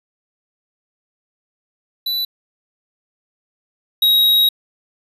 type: tone pair in turn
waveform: square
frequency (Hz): 3971 / 3809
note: B7 / A#7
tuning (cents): +9 / +37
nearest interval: minor second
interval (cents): 72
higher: first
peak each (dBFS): -19 / -11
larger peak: second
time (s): 2.06-2.25 / 4.02-4.49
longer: second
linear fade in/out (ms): 5
effects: resampled to 32000 Hz